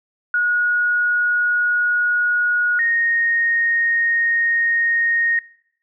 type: tone pair in turn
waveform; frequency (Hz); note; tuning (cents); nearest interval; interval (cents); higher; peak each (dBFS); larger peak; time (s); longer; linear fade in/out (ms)
sine; 1450 / 1858.6; F#6 / A#6; -35 / -6; major third; 429; second; -15; neither; 0.34-2.79 / 2.79-5.39; second; 2
effects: noise-tail reverb RT60 0.7 s tail -22 dB re dry